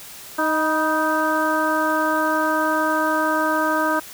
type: harmonic tone with a mistuned harmonic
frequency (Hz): 311.1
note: D#4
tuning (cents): 0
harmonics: 1 / 2 / 3 / 4 / 5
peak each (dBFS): -24 / -24 / -24 / -24 / -24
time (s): 0.38-4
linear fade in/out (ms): 10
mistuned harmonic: 3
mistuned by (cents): +51
effects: white hiss -39 dBFS RMS until 4.13 s